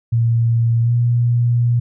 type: tone with pitch glide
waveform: sine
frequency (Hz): 116.1 to 119.71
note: A#2 to A#2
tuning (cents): -7 to +46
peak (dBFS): -12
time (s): 0.12-1.8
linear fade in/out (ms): 10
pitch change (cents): +53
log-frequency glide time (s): 0.82-0.92
effects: none